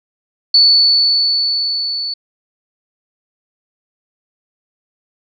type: tone with level ramp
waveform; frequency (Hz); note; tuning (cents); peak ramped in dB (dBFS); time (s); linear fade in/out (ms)
sine; 4461; C#8; +10; -5 to -19; 0.54-2.14; 5
effects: none